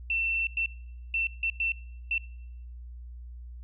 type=tone bursts at uneven times; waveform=sine; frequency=2689 Hz; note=E7; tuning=34 cents sharp; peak=-25 dBFS; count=6; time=0.1-0.47 / 0.57-0.66 / 1.14-1.27 / 1.43-1.5 / 1.6-1.72 / 2.11-2.18 s; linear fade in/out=2 ms; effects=noise-tail reverb RT60 0.9 s tail -23 dB re dry + added 60 Hz sine -40 dBFS peak until 3.63 s